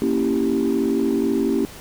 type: chord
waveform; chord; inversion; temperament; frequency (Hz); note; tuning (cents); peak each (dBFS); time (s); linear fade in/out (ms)
sine; A# diminished seventh; none; equal; 233.1 / 277.2 / 329.6 / 392; A#3 / C#4 / E4 / G4; 0 / 0 / 0 / 0; -22 / -21 / -23 / -22; 0.02-1.65; 0
effects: tanh soft clip ceiling -11 dBFS + pink hiss -40 dBFS RMS until 1.8 s